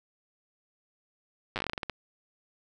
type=slowing click train; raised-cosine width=0.3 ms; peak=-16 dBFS; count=13; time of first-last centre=1.56-1.897 s; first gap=8 ms; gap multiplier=1.21; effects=none